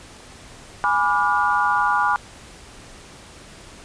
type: chord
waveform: sine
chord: G# diminished seventh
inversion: none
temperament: equal with one note detuned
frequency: 830.6 / 987.8 / 1174.7 / 1427.1 Hz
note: G#5 / B5 / D6 / F6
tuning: 0 / 0 / 0 / +37 cents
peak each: -22 dBFS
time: 0.84-2.16 s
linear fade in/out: 0 ms
effects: pink hiss -43 dBFS RMS until 3.84 s + resampled to 22050 Hz